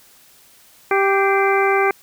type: harmonic tone with a mistuned harmonic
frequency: 392 Hz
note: G4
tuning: in tune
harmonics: 1 / 2 / 3 / 4 / 5 / 6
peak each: -17 / -20 / -22 / -23 / -24 / -25 dBFS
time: 0.91-1.91 s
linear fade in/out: 2 ms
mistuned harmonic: 5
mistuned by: +82 cents
effects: white hiss -50 dBFS RMS until 2.02 s